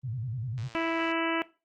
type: tone with vibrato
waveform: sine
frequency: 119.4 Hz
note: A#2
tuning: 42 cents sharp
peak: -31 dBFS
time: 0.03-0.69 s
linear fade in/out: 20 ms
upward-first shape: square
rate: 10 Hz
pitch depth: 160 cents each way
type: click train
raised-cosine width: 0.2 ms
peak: -31 dBFS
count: 62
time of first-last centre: 0.58-1.115 s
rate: 114 Hz
type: harmonic tone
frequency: 329.5 Hz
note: E4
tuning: 1 cent flat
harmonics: 1 / 2 / 3 / 4 / 5 / 6 / 7 / 8 / 9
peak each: -30 / -33 / -35 / -36 / -37 / -38 / -38 / -39 / -40 dBFS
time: 0.75-1.42 s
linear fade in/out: 0 ms
effects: noise-tail reverb RT60 0.3 s tail -19 dB re dry + Opus 32 kbps